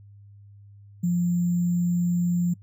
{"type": "tone with sample-and-hold", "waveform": "sine", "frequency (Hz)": 174.6, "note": "F3", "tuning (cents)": 0, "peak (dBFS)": -20, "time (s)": [1.03, 2.54], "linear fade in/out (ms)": 10, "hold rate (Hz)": 7350, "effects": ["noise-tail reverb RT60 0.1 s tail -25 dB re dry", "added 101 Hz sine -46 dBFS peak until 2.62 s"]}